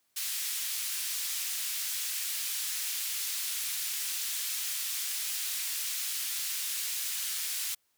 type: band-pass noise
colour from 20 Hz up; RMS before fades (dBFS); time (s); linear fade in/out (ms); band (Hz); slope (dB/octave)
white; -34; 0.16-7.75; 10; 2300 to 16000; 12
effects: white hiss -74 dBFS RMS until 7.97 s + high-pass 60 Hz 12 dB/octave